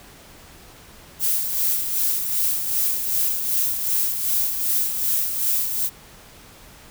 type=noise with tremolo; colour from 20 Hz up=violet; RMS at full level=-20 dBFS; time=1.19-5.9 s; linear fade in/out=50 ms; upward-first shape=sine; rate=2.6 Hz; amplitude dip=50%; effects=pink hiss -46 dBFS RMS until 6.9 s